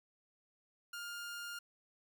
sawtooth tone, 1409 Hz, F6, 15 cents sharp, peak -39 dBFS, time 0.93-1.59 s, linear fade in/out 5 ms, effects none

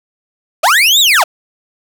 35% pulse linear two-way sweep, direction up then down, 554.4 to 3905 to 554.4 Hz, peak -5 dBFS, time 0.63-1.24 s, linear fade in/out 10 ms, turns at 1 s, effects none

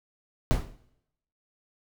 brown noise with exponential decay, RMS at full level -18 dBFS, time 0.51-0.75 s, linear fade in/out 0 ms, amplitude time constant 51 ms, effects noise-tail reverb RT60 0.8 s tail -18 dB re dry

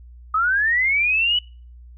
sine linear sweep, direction up, 1244.5 to 2980 Hz, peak -16 dBFS, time 0.34-1.39 s, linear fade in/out 5 ms, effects noise-tail reverb RT60 0.4 s tail -26 dB re dry + added 60 Hz sine -40 dBFS peak until 1.97 s

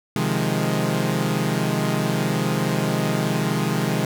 sawtooth chord, F minor seventh, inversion second, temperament equal, 130.81 / 155.56 / 174.61 / 207.7 Hz, C3 / Eb3 / F3 / Ab3, 0 / 0 / 0 / 0 cents, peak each -22 / -21 / -23 / -21 dBFS, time 0.16-4.05 s, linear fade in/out 2 ms, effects none

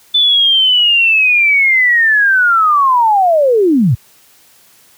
sine linear sweep, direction down, 3520 to 100 Hz, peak -7 dBFS, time 0.14-3.95 s, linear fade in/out 10 ms, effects white hiss -47 dBFS RMS until 4.97 s + high-pass 60 Hz 12 dB/octave

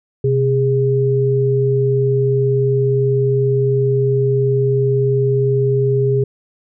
sine tone pair together, 128.78 / 409.2 Hz, C3 / G#4, -27 / -26 cents, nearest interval octave + minor sixth, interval 2001 cents, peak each -15 dBFS, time 0.24-6.24 s, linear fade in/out 5 ms, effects none

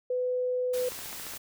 sine tone, 501 Hz, B4, 25 cents sharp, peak -26 dBFS, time 0.1-0.89 s, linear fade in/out 5 ms
white noise, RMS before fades -40 dBFS, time 0.73-1.38 s, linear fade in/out 10 ms
click train, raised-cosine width 0.5 ms, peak -28 dBFS, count 7, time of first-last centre 0.92-1.337 s, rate 14.4 Hz
effects none

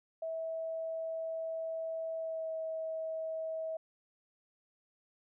sine tone with pitch glide, 650 to 642.9 Hz, E5 to E5, -24 to -43 cents, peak -35 dBFS, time 0.22-3.77 s, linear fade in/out 5 ms, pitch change -19 cents, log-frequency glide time 2.17-2.51 s, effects none

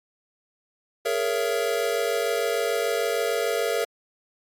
square chord, A# half-diminished seventh, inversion third, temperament just, 419.5 / 466.2 / 559.4 / 671.3 Hz, G#4 / A#4 / C#5 / E5, +17 / 0 / +16 / +31 cents, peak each -30 / -27 / -31 / -30 dBFS, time 1.05-3.85 s, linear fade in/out 10 ms, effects AAC 64 kbps

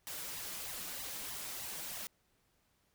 white noise with flanger, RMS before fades -43 dBFS, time 0.07-2.07 s, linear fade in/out 0 ms, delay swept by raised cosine 1 to 6.3 ms, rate 3.2 Hz, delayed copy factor +0.7, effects pink hiss -75 dBFS RMS until 2.94 s

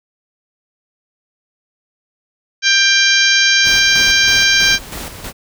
harmonic tone, 791 Hz, G5, 15 cents sharp, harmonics 2 / 3 / 4 / 5 / 6 / 7 / 8, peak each -14 / -16 / -17 / -18 / -19 / -19 / -20 dBFS, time 2.62-4.79 s, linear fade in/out 50 ms
pink noise with tremolo, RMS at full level -26 dBFS, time 3.63-5.33 s, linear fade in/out 50 ms, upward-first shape square, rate 3.1 Hz, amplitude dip 55%
effects none

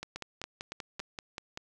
two click trains, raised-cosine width 0.2 ms, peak -21 / -21 dBFS, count 4 / 9, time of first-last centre 0.16-1 / 0.03-1.574 s, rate 3.57 / 5.18 Hz, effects none

